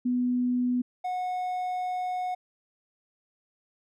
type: tone pair in turn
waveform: sine / triangle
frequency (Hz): 247.6 / 730.7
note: B3 / F#5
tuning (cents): +5 / -22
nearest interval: octave + perfect fifth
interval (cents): 1873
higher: second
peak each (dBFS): -23 / -26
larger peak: first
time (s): 0.05-0.82 / 1.04-2.35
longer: second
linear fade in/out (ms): 10
effects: none